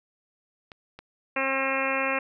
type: clicks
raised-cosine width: 0.3 ms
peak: -26 dBFS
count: 2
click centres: 0.718 / 0.99 s
type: harmonic tone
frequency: 268.3 Hz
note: C4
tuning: 44 cents sharp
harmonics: 1 / 2 / 3 / 4 / 5 / 6 / 7 / 8 / 9 / 10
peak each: -35 / -30 / -36 / -32 / -35 / -34 / -34 / -34 / -32 / -33 dBFS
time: 1.36-2.19 s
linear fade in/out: 5 ms
effects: none